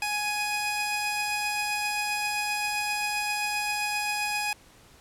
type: tone pair together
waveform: sawtooth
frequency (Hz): 835.2 / 2498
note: G#5 / D#7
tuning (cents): +10 / +6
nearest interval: octave + perfect fifth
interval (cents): 1896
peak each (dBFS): -26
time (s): 0.02-4.53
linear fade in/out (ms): 2
effects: pink hiss -55 dBFS RMS until 5 s + low-pass 12000 Hz 12 dB/octave